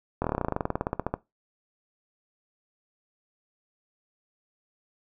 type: slowing click train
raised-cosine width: 1 ms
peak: -12 dBFS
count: 22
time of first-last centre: 0.22-1.14 s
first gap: 23 ms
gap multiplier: 1.06
effects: noise-tail reverb RT60 0.2 s tail -19 dB re dry